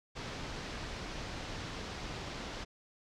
pink low-pass noise, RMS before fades -42 dBFS, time 0.15-2.65 s, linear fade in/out 20 ms, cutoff 5800 Hz, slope 24 dB/octave, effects none

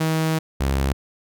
sawtooth tone pair in turn, 159.4 / 67.86 Hz, D#3 / C#2, +42 / -36 cents, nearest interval octave + minor third, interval 1478 cents, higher first, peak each -15 dBFS, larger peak neither, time 0-0.39 / 0.6-0.93 s, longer first, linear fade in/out 10 ms, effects none

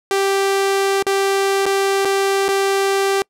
sawtooth tone with dropouts, 392 Hz, G4, in tune, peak -11 dBFS, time 0.11-3.22 s, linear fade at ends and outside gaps 1 ms, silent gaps 1.025-1.066 / 1.657-1.663 / 2.049-2.054 / 2.482-2.488 s, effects noise-tail reverb RT60 0.1 s tail -26 dB re dry + low-pass 12000 Hz 12 dB/octave

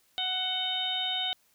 harmonic tone with a mistuned harmonic, 740 Hz, F#5, in tune, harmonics 1 / 2 / 3 / 4 / 5, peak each -37 / -42 / -42 / -32 / -31 dBFS, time 0.18-1.33 s, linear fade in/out 0 ms, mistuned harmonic 4, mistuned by +49 cents, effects white hiss -67 dBFS RMS until 1.54 s

